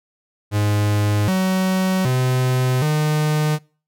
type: tone with pitch steps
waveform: 45% pulse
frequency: 104 / 187.5 / 127.9 / 152.4 Hz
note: G#2 / F#3 / C3 / D#3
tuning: +3 / +23 / -39 / -36 cents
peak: -16 dBFS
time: 0.51-3.59 s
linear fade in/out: 50 ms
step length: 770 ms
effects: noise-tail reverb RT60 0.4 s tail -24 dB re dry